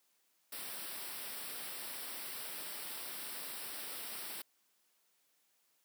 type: band-stop noise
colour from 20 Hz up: white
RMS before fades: -44 dBFS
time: 0.52-4.42 s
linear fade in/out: 5 ms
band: 5600 to 7900 Hz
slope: 96 dB/octave
effects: white hiss -75 dBFS RMS until 5.84 s + high-pass 200 Hz 12 dB/octave

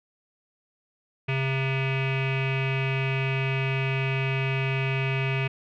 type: tone with low-pass filter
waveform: square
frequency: 133.8 Hz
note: C3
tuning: 39 cents sharp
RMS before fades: -26 dBFS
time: 1.28-5.48 s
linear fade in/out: 10 ms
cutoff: 2500 Hz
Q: 7.8
effects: none

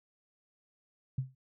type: tone with exponential decay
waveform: sine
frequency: 130.81 Hz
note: C3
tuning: in tune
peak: -26 dBFS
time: 1.18-1.35 s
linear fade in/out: 5 ms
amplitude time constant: 35 ms
effects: none

